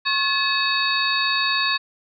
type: tone cluster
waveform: sine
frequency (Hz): 1089 / 1713 / 2577 / 3776 / 4460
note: C#6 / A6 / E7 / A#7 / C#8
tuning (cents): -31 / -47 / -40 / +22 / +10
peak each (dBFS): -25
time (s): 0.05-1.78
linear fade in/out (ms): 20
effects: none